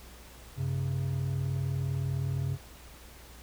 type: tone pair together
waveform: triangle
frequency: 95.82 / 135.6 Hz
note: G2 / C#3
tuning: -39 / -38 cents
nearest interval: tritone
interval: 601 cents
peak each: -31 / -28 dBFS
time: 0.56-2.58 s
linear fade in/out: 50 ms
effects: added 60 Hz sine -51 dBFS peak until 3.42 s + pink hiss -52 dBFS RMS until 3.42 s